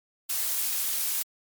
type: noise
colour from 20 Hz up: blue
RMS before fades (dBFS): -28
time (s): 0.29-1.23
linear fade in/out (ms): 10
effects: MP3 96 kbps